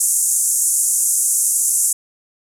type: band-pass noise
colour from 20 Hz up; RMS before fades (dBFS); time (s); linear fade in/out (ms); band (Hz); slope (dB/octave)
white; -17; 0-1.93; 5; 6700 to 11000; 48
effects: none